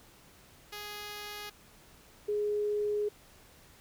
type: tone pair in turn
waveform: 5% pulse / sine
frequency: 415.3 / 416.8 Hz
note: G#4 / G#4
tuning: 0 / +6 cents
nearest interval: unison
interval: 6 cents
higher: second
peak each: -29 / -28 dBFS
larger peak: second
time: 0.72-1.5 / 2.28-3.09 s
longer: second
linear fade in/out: 10 ms
effects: pink hiss -58 dBFS RMS until 3.8 s